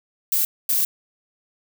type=noise bursts at uneven times; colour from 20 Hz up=violet; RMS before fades=-20 dBFS; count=2; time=0.32-0.45 / 0.69-0.85 s; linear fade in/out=2 ms; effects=none